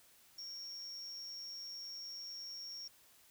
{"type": "tone with amplitude modulation", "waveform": "triangle", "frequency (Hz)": 5540, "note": "F8", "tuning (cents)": -15, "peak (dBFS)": -40, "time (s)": [0.38, 2.88], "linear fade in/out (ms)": 5, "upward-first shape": "sine", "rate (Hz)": 191, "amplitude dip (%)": 70, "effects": ["white hiss -65 dBFS RMS until 3.3 s"]}